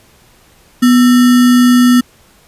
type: tone with sample-and-hold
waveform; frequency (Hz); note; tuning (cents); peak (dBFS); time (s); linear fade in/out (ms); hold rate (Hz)
sine; 246.2; B3; -5; -4; 0.82-2.01; 10; 1575
effects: pink hiss -47 dBFS RMS until 2.47 s + resampled to 32000 Hz